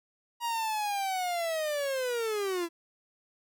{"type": "linear sweep", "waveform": "45% pulse", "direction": "down", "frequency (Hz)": [954, 330], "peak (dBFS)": -29, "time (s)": [0.4, 2.69], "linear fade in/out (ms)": 50, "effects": []}